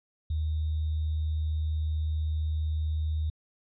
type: tone with sample-and-hold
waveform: sine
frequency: 77.78 Hz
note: D#2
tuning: in tune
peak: -26 dBFS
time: 0.3-3.3 s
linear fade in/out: 5 ms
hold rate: 3675 Hz
effects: resampled to 11025 Hz